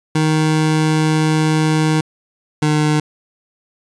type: tone pair in turn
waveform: 25% pulse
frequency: 156.1 / 151.83 Hz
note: D#3 / D#3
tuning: +6 / -42 cents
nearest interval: unison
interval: 48 cents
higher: first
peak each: -9 dBFS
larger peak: neither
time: 0.15-2.01 / 2.62-3 s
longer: first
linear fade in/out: 5 ms
effects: resampled to 22050 Hz